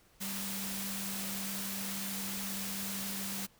sine tone in noise, 196 Hz, G3, in tune, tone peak -41 dBFS, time 0.2-3.47 s, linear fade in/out 20 ms, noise white, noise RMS -39 dBFS, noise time 0.2-3.47 s, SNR -5 dB, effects pink hiss -65 dBFS RMS until 3.59 s

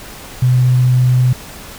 sine tone, 126.1 Hz, B2, 36 cents sharp, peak -8 dBFS, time 0.42-1.33 s, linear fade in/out 5 ms, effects pink hiss -33 dBFS RMS until 1.78 s

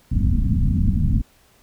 pink low-pass noise, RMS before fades -18 dBFS, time 0.11-1.22 s, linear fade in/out 10 ms, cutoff 240 Hz, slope 48 dB/octave, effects pink hiss -56 dBFS RMS until 1.62 s

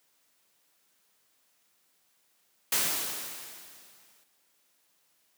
white noise with exponential decay, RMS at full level -25 dBFS, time 2.72-4.24 s, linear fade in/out 5 ms, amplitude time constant 330 ms, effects white hiss -70 dBFS RMS until 5.37 s + high-pass 150 Hz 12 dB/octave

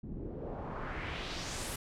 pink noise with low-pass filter sweep, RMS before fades -40 dBFS, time 0.03-1.76 s, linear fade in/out 5 ms, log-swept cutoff 210 to 12000 Hz, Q 1.8, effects none

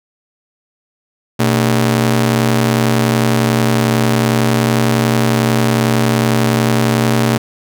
sawtooth ring-modulated tone, 173.6 Hz, F3, 10 cents flat, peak -4 dBFS, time 1.39-7.38 s, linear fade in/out 10 ms, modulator 51.3 Hz, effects none

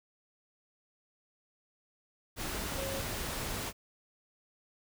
sine tone in noise, 543 Hz, C#5, 36 cents flat, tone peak -38 dBFS, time 2.75-3.03 s, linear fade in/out 50 ms, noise pink, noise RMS -37 dBFS, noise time 2.36-3.73 s, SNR -4 dB, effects none

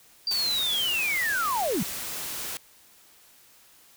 sine linear sweep, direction down, 4734 to 144 Hz, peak -24 dBFS, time 0.27-1.83 s, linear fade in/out 2 ms
white noise, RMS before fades -34 dBFS, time 0.31-2.57 s, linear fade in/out 0 ms
effects white hiss -56 dBFS RMS until 3.96 s

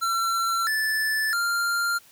square tone with pitch steps, 1354 / 1749 / 1393 Hz, E6 / A6 / F6, +46 / -11 / -5 cents, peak -23 dBFS, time 0.01-1.99 s, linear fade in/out 20 ms, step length 660 ms, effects white hiss -54 dBFS RMS until 2.11 s

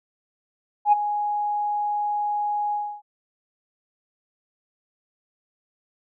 sine tone with ADSR envelope, 830.6 Hz, G#5, in tune, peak -10 dBFS, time 0.85-3.02 s, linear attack 74 ms, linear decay 18 ms, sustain -12 dB, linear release 290 ms, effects tanh soft clip ceiling -7 dBFS

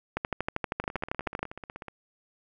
two click trains, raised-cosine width 0.5 ms, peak -24 / -13 dBFS, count 18 / 17, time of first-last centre 0.84-1.883 / 0.17-1.43 s, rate 16.3 / 12.7 Hz, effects none

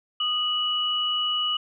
sine tone pair together, 1235.7 / 2939 Hz, D#6 / F#7, -12 / -12 cents, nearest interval octave + minor third, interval 1500 cents, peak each -30 / -23 dBFS, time 0.2-1.57 s, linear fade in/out 5 ms, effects none

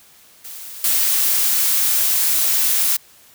blue noise with level steps, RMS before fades -34 / -17 dBFS, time 0.44-2.97 s, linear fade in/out 10 ms, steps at 0.84 s, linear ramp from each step 2 ms, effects white hiss -49 dBFS RMS until 3.34 s

